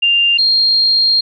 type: tone pair in turn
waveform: sine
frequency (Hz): 2794 / 4218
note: F7 / C8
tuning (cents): 0 / +13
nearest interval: perfect fifth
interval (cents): 713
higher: second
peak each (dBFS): -9 / -9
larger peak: neither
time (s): 0.02-0.38 / 0.38-1.21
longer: second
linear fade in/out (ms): 10
effects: none